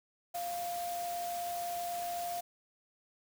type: tone in noise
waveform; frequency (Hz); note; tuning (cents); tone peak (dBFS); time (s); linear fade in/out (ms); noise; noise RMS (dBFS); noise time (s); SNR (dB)
sine; 698.5; F5; 0; -35; 0.34-2.41; 10; white; -45; 0.34-2.41; +7
effects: none